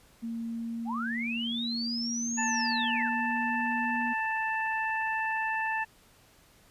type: tone with pitch glide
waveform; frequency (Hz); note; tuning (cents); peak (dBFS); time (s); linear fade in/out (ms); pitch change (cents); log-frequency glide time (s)
sine; 230 to 238.5; A#3 to A#3; -23 to +40; -32; 0.22-4.14; 20; +63; 0.47-3.88
type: linear two-way sweep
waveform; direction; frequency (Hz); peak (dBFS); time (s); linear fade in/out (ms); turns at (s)
sine; up then down; 710 to 6880 to 1303; -32; 0.85-3.1; 50; 2.42
type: harmonic tone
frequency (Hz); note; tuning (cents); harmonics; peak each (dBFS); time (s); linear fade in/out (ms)
883; A5; +6; 1 / 2 / 3; -31 / -31 / -37; 2.37-5.85; 20
effects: pink hiss -60 dBFS RMS until 6.7 s + resampled to 32000 Hz